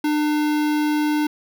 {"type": "tone with notch filter", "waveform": "square", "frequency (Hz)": 300, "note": "D4", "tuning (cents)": 37, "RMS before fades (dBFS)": -20, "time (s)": [0.04, 1.27], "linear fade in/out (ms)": 5, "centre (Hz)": 8000, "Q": 0.95, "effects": []}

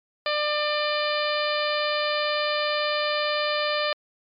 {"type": "harmonic tone", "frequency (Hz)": 597, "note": "D5", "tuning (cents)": 28, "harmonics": [1, 2, 3, 4, 5, 6, 7, 8], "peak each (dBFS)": [-26, -29, -31, -32, -33, -34, -34, -35], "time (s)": [0.26, 3.93], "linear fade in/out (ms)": 2, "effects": ["MP3 96 kbps"]}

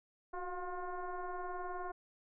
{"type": "tone with frequency modulation", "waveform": "sine", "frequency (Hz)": 349.2, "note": "F4", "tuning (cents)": 0, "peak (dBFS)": -38, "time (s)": [0.33, 1.92], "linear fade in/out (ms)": 10, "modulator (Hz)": 359, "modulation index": 2.6, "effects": []}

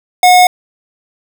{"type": "tone", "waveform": "square", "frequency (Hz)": 726, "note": "F#5", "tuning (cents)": -33, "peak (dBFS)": -4, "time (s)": [0.23, 0.47], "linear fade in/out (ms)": 2, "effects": []}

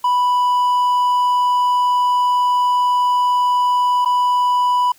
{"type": "tone with dropouts", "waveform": "triangle", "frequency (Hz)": 987.8, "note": "B5", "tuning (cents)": 0, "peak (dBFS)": -11, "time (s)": [0.04, 4.92], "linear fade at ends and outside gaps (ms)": 5, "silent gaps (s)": [4.049, 4.057], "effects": ["white hiss -51 dBFS RMS until 4.98 s"]}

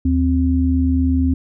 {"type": "tone pair together", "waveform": "sine", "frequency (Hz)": [77.77, 261.6], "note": ["D#2", "C4"], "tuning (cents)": [0, 0], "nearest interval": "octave + major sixth", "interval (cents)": 2100, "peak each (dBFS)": -16, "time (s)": [0.05, 1.34], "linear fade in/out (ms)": 5, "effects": []}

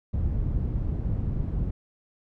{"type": "low-pass noise", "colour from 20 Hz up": "white", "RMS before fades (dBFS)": -27, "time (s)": [0.13, 1.71], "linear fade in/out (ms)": 5, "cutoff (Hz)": 100, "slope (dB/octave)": 12, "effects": []}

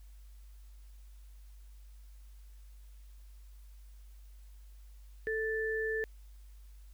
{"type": "tone pair together", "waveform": "sine", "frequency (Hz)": [440.5, 1760], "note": ["A4", "A6"], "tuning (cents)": [2, 0], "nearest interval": "2 octaves", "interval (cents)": 2398, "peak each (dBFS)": [-33, -35], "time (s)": [5.27, 6.04], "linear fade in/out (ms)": 0, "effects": ["added 50 Hz sine -50 dBFS peak until 6.93 s", "white hiss -69 dBFS RMS until 6.93 s"]}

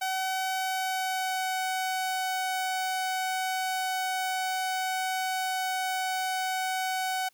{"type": "tone with pitch glide", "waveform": "sawtooth", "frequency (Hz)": [756, 749.9], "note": ["F#5", "F#5"], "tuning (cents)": [37, 23], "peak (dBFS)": -24, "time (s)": [0.01, 7.29], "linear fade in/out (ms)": 10, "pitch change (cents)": -14, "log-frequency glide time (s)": [0.54, 1.52], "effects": ["white hiss -66 dBFS RMS until 7.33 s"]}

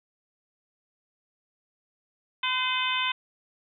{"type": "harmonic tone with a mistuned harmonic", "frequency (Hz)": 509, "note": "C5", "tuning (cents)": -48, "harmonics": [2, 3, 4, 5, 6, 7], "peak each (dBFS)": [-30, -34, -33, -31, -31, -32], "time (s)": [2.43, 3.12], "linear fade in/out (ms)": 5, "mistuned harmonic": 4, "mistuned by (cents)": 26, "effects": []}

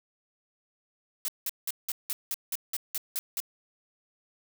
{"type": "noise bursts", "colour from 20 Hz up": "blue", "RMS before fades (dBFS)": -31, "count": 11, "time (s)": [1.25, 3.402], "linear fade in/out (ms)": 0, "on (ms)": 32, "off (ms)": 180, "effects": []}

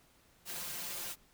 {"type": "noise with comb filter", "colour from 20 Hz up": "white", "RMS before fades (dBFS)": -41, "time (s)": [0.45, 1.16], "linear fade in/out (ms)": 50, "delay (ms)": 5.7, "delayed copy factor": 0.85, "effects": ["pink hiss -66 dBFS RMS until 1.33 s"]}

